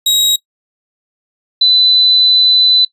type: tone pair in turn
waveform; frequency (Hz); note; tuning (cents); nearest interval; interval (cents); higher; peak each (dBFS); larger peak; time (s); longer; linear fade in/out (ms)
sawtooth / sine; 3813 / 4004; A#7 / B7; +38 / +23; minor second; 85; second; -6; neither; 0.06-0.36 / 1.61-2.85; second; 5
effects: noise-tail reverb RT60 0.1 s tail -21 dB re dry + resampled to 32000 Hz